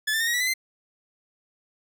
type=tone with pitch steps; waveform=sawtooth; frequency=1726 / 1779.7 / 1835 / 1892 / 1950.8 / 2011 / 2074 Hz; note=A6 / A6 / A#6 / A#6 / B6 / B6 / C7; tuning=-34 / +19 / -28 / +25 / -22 / +31 / -16 cents; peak=-19 dBFS; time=0.07-0.539 s; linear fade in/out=10 ms; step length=67 ms; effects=none